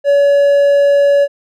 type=tone; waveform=triangle; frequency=567 Hz; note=C#5; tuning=39 cents sharp; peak=-5 dBFS; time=0.04-1.28 s; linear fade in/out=50 ms; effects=none